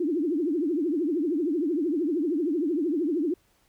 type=tone with vibrato; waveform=sine; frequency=318.1 Hz; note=D#4; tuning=38 cents sharp; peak=-23 dBFS; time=0-3.34 s; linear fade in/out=5 ms; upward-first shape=triangle; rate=13 Hz; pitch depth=280 cents each way; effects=pink hiss -66 dBFS RMS until 3.68 s